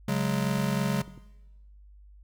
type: chord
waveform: square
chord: C# suspended fourth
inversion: none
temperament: just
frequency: 138.59 / 184.79 / 207.9 Hz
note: C#3 / F#3 / G#3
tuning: 0 / -2 / +2 cents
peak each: -30 dBFS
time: 0.08-1.02 s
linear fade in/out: 5 ms
type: clicks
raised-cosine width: 3 ms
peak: -34 dBFS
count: 8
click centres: 0.44 / 0.476 / 0.582 / 0.638 / 0.675 / 1.012 / 1.079 / 1.177 s
effects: noise-tail reverb RT60 1.0 s tail -18 dB re dry + added 50 Hz sine -49 dBFS peak until 2.23 s